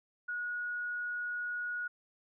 sine tone, 1453 Hz, F#6, 32 cents flat, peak -34 dBFS, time 0.28-1.88 s, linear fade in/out 10 ms, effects none

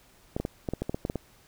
clicks, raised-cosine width 2 ms, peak -16 dBFS, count 11, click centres 0.365 / 0.4 / 0.451 / 0.688 / 0.736 / 0.82 / 0.895 / 0.945 / 1.051 / 1.099 / 1.157 s, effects pink hiss -59 dBFS RMS until 1.47 s

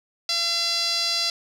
sawtooth tone with band-pass filter, 680 Hz, F5, 46 cents flat, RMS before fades -24 dBFS, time 0.29-1.3 s, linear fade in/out 2 ms, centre 4600 Hz, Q 4.9, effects none

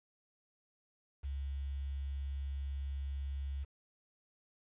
sine tone with quantisation, 69 Hz, C#2, 7 cents flat, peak -36 dBFS, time 1.23-3.65 s, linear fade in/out 20 ms, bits 10, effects resampled to 8000 Hz

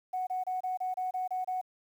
sine tone bursts, 740 Hz, F#5, in tune, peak -29 dBFS, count 9, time 0.13-1.614 s, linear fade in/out 10 ms, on 140 ms, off 28 ms, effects tanh soft clip ceiling -25 dBFS + 10-bit

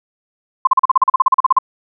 sine tone bursts, 1046.5 Hz, C6, in tune, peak -6 dBFS, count 16, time 0.65-1.587 s, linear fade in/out 5 ms, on 22 ms, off 39 ms, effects none

